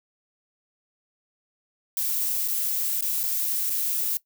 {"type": "noise with dropouts", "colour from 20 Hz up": "violet", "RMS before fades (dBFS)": -26, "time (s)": [1.97, 4.17], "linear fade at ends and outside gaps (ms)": 1, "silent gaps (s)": [[2.478, 2.483], [3.009, 3.023], [3.233, 3.237], [3.698, 3.702]], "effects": ["noise-tail reverb RT60 0.1 s tail -18 dB re dry"]}